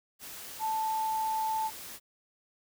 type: tone in noise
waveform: sine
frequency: 880 Hz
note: A5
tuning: in tune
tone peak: -28 dBFS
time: 0.59-1.71 s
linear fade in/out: 50 ms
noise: white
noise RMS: -44 dBFS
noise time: 0.19-2 s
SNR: +13 dB
effects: none